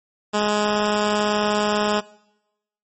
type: tone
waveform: 10% pulse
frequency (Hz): 209.2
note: G#3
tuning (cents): +13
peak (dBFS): -10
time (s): 0.33-2.01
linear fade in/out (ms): 20
effects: noise-tail reverb RT60 0.9 s tail -22 dB re dry + MP3 32 kbps